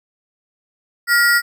square ring-modulated tone, 1661.2 Hz, G#6, in tune, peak -9 dBFS, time 1.07-1.42 s, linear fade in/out 50 ms, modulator 254 Hz, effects none

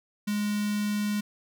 square tone with notch filter, 207.7 Hz, G#3, in tune, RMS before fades -28 dBFS, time 0.27-1.21 s, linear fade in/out 10 ms, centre 680 Hz, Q 0.58, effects none

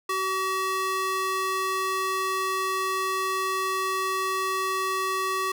square tone with high-pass filter, 379.6 Hz, F#4, 44 cents sharp, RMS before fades -27 dBFS, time 0.09-5.52 s, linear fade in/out 5 ms, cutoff 770 Hz, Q 7.9, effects none

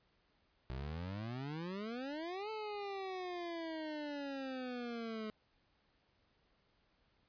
25% pulse exponential two-way sweep, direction up then down, 61.74 to 440 to 213.9 Hz, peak -37 dBFS, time 0.7-5.3 s, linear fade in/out 0 ms, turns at 2.5 s, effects pink hiss -75 dBFS RMS until 7.28 s + resampled to 11025 Hz

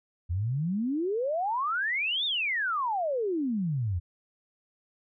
sine exponential two-way sweep, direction up then down, 81.5 to 3729 to 81.5 Hz, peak -26 dBFS, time 0.29-4 s, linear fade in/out 20 ms, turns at 2.25 s, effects none

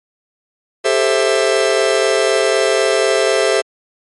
45% pulse chord, A minor seventh, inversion third, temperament just, 396 / 440 / 528 / 660 Hz, G4 / A4 / C5 / E5, +18 / 0 / +16 / +2 cents, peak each -18 dBFS, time 0.84-3.62 s, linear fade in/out 20 ms, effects MP3 48 kbps

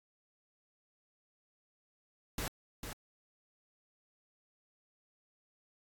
pink noise with echo, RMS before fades -37 dBFS, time 2.38-2.48 s, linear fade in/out 2 ms, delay 450 ms, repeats 1, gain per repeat -6 dB, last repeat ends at 2.93 s, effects AAC 64 kbps

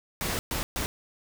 pink noise bursts at uneven times, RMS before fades -30 dBFS, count 3, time 0.21-0.39 / 0.51-0.63 / 0.76-0.86 s, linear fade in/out 0 ms, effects none

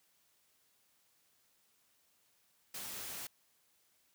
white noise, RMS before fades -44 dBFS, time 2.74-3.27 s, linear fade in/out 5 ms, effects white hiss -73 dBFS RMS until 4.14 s + high-pass 60 Hz 12 dB/octave

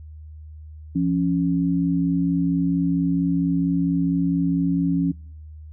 sine tone pair together, 172.3 / 276.7 Hz, F3 / C#4, -23 / -3 cents, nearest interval minor sixth, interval 820 cents, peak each -21 dBFS, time 0.95-5.12 s, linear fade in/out 10 ms, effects noise-tail reverb RT60 0.6 s tail -26 dB re dry + added 77 Hz sine -37 dBFS peak until 5.72 s

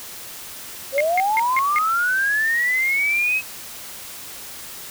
sine linear sweep, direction up, 523.3 to 2582 Hz, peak -17 dBFS, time 0.92-3.42 s, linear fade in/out 50 ms
sine tone bursts, 2128 Hz, C7, 29 cents sharp, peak -17 dBFS, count 5, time 0.98-1.785 s, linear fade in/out 0 ms, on 25 ms, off 170 ms
effects white hiss -36 dBFS RMS until 4.9 s

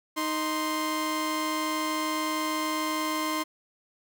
sawtooth tone pair together, 311.1 / 1046.4 Hz, D#4 / C6, 0 / 0 cents, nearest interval octave + major sixth, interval 2100 cents, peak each -26 dBFS, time 0.16-3.44 s, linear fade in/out 20 ms, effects none

